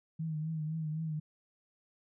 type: tone with vibrato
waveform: sine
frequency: 157.2 Hz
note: D#3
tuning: 18 cents sharp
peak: -33 dBFS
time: 0.19-1.2 s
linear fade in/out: 10 ms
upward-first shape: triangle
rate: 3.9 Hz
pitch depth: 62 cents each way
effects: none